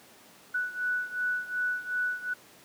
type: beating tone pair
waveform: sine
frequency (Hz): 1480 / 1482.7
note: F#6 / F#6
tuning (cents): 0 / +3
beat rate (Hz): 2.7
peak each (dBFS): -30 / -33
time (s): 0.54-2.34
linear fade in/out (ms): 10
effects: pink hiss -54 dBFS RMS until 2.64 s + high-pass 200 Hz 12 dB/octave